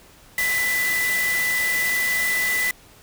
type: tone in noise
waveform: sine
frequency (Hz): 1991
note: B6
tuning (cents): +14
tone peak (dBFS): -20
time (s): 0.38-2.71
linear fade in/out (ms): 2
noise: white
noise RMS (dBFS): -28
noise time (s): 0.38-2.71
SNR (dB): +5
effects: pink hiss -50 dBFS RMS until 3.02 s